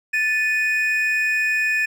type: tone pair together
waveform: triangle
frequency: 1754.3 / 2481 Hz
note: A6 / D#7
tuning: -6 / -6 cents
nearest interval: tritone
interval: 600 cents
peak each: -19 dBFS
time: 0.13-1.86 s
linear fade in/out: 10 ms
effects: none